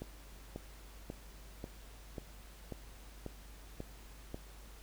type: click train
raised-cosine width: 2 ms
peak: -28 dBFS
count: 9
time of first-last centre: 0.02-4.344 s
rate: 1.85 Hz
effects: added 50 Hz sine -52 dBFS peak until 4.82 s + pink hiss -58 dBFS RMS until 4.82 s